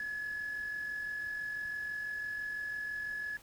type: tone with amplitude modulation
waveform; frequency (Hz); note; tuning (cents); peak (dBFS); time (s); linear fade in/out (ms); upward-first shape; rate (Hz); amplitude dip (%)
sine; 1700; G#6; +40; -32; 0-3.37; 2; sine; 46; 50
effects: tanh soft clip ceiling -32 dBFS + pink hiss -58 dBFS RMS until 3.42 s